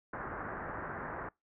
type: low-pass noise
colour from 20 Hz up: white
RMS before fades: -41 dBFS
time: 0.13-1.29 s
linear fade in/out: 5 ms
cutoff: 1700 Hz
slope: 48 dB/octave
effects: noise-tail reverb RT60 0.2 s tail -24 dB re dry